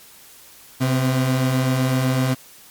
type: tone pair together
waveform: 30% pulse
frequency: 130.81 / 253.7 Hz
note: C3 / B3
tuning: 0 / +47 cents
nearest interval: major seventh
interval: 1147 cents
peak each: -15 / -23 dBFS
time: 0.8-2.35 s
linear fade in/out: 20 ms
effects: white hiss -46 dBFS RMS until 2.7 s + MP3 96 kbps